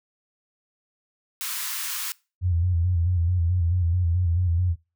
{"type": "high-pass noise", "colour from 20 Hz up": "white", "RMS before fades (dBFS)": -30, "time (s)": [1.41, 2.12], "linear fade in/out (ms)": 0, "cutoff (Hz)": 970, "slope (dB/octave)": 48}
{"type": "tone with vibrato", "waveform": "sine", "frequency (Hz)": 87.31, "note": "F2", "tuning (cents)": 0, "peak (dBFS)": -19, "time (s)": [2.41, 4.76], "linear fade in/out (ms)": 50, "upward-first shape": "square", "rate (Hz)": 4.6, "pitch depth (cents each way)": 62}
{"effects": ["noise-tail reverb RT60 0.3 s tail -23 dB re dry"]}